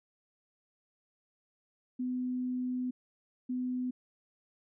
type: tone bursts at uneven times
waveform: sine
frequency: 251.6 Hz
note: B3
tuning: 32 cents sharp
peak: -31 dBFS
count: 2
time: 1.99-2.91 / 3.49-3.91 s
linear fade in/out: 10 ms
effects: none